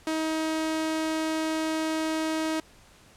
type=tone; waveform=sawtooth; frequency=316.9 Hz; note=D#4; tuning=32 cents sharp; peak=-22 dBFS; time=0.07-2.6 s; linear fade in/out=2 ms; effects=pink hiss -55 dBFS RMS until 3.16 s + low-pass 10000 Hz 12 dB/octave